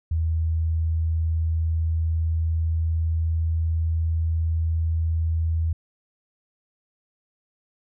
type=tone with pitch glide; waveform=sine; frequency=80.9 to 81.42 Hz; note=E2 to E2; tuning=-32 to -21 cents; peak=-20 dBFS; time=0.11-5.73 s; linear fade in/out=5 ms; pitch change=+11 cents; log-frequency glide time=0.31-3.91 s; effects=none